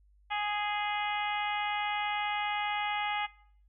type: harmonic tone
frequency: 415.3 Hz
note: G#4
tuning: in tune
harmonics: 2 / 3 / 4 / 5 / 6 / 7 / 8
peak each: -32 / -39 / -41 / -38 / -41 / -42 / -45 dBFS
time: 0.3-3.27 s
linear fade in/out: 20 ms
effects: noise-tail reverb RT60 0.6 s tail -21 dB re dry + added 50 Hz sine -60 dBFS peak until 3.68 s